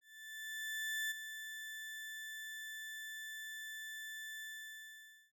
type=tone with ADSR envelope; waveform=35% pulse; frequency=1757 Hz; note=A6; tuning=3 cents flat; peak=-34 dBFS; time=0.01-5.32 s; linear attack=1100 ms; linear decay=14 ms; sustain=-9 dB; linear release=900 ms; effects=none